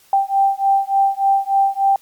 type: beating tone pair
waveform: sine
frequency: 784 / 787.4 Hz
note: G5 / G5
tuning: 0 / +8 cents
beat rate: 3.4 Hz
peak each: -16 dBFS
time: 0.13-1.96 s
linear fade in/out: 2 ms
effects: white hiss -52 dBFS RMS until 2.01 s + MP3 96 kbps